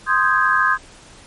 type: chord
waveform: sine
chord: Ab major seventh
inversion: first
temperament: equal with one note detuned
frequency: 1046.5 / 1240.9 / 1568 / 1661.2 Hz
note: C6 / Eb6 / G6 / Ab6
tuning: 0 / -5 / 0 / 0 cents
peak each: -19 dBFS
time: 0.06-0.78 s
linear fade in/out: 50 ms
effects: pink hiss -44 dBFS RMS until 1.26 s + MP3 48 kbps